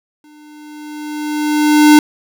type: tone with exponential growth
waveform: square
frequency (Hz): 300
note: D4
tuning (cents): +37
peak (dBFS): -3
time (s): 0.24-1.99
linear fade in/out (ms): 2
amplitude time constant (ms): 380
effects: none

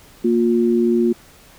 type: tone pair together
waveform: sine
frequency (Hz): 233.1 / 355.1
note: A#3 / F4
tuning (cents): 0 / +29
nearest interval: perfect fifth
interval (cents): 729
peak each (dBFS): -16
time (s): 0.24-1.13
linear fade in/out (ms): 10
effects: pink hiss -47 dBFS RMS until 1.58 s

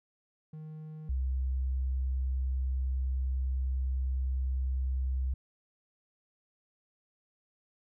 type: tone pair in turn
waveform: triangle / sine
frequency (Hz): 155.56 / 64.99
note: D#3 / C2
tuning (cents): 0 / -11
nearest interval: octave + minor third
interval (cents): 1511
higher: first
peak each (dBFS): -39 / -28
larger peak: second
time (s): 0.53-1.09 / 1.09-5.34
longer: second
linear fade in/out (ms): 5
effects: none

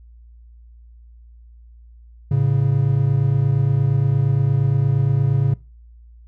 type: tone pair together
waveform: triangle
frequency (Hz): 110 / 138.59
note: A2 / C#3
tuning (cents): 0 / 0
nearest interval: major third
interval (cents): 400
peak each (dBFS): -17 / -14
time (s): 2.31-5.54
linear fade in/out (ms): 5
effects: noise-tail reverb RT60 0.3 s tail -22 dB re dry + added 58 Hz sine -42 dBFS peak until 6.27 s

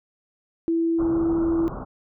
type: tone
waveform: sine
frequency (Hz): 331.4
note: E4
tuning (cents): +9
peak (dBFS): -19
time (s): 0.68-1.68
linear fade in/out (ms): 0
type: low-pass noise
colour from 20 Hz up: pink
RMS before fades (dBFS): -33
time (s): 0.98-1.85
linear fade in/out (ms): 20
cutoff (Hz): 1400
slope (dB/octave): 96
effects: none

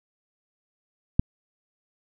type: click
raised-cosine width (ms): 5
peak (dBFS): -5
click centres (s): 1.195
effects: none

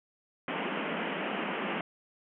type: band-pass noise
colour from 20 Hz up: pink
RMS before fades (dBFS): -34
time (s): 0.48-1.81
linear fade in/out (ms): 2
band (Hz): 170 to 3100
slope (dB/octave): 96
effects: none

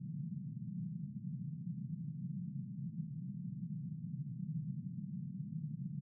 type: band-pass noise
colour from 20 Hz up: white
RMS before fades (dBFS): -43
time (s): 0-6.01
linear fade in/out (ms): 20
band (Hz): 130 to 190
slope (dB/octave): 48
effects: none

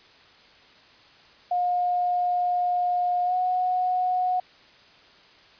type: tone with pitch glide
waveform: sine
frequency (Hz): 715 to 731.3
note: F5 to F#5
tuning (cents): +41 to -20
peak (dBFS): -21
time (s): 1.51-4.4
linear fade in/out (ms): 5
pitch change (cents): +39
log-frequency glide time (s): 3.25-3.34
effects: white hiss -53 dBFS RMS until 5.59 s + resampled to 11025 Hz

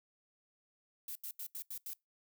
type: noise bursts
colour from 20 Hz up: violet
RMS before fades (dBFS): -43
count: 6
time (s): 1.08-1.934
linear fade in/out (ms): 2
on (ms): 74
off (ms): 82
effects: noise-tail reverb RT60 0.2 s tail -24 dB re dry

